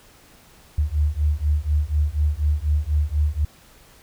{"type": "beating tone pair", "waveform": "sine", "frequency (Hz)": [72.7, 76.8], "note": ["D2", "D#2"], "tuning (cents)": [-17, -22], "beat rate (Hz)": 4.1, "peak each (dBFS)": -21, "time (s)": [0.78, 3.45], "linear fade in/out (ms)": 5, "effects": ["pink hiss -51 dBFS RMS until 4.02 s"]}